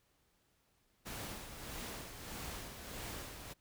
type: noise with tremolo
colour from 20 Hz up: pink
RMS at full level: -44 dBFS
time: 1.05-3.54 s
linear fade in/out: 20 ms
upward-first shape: sine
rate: 1.6 Hz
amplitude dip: 50%
effects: pink hiss -75 dBFS RMS until 3.6 s